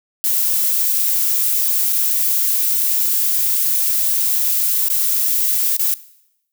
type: noise with dropouts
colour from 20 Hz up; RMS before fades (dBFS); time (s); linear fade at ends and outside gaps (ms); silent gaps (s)
violet; -17; 0.24-5.94; 0; 1.926-1.931 / 4.885-4.901 / 5.766-5.794
effects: noise-tail reverb RT60 0.8 s tail -18 dB re dry